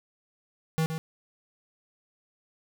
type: tone with echo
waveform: square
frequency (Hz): 160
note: D#3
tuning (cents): +49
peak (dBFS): -24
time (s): 0.78-0.86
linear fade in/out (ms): 0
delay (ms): 120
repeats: 1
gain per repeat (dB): -7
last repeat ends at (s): 0.98
effects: none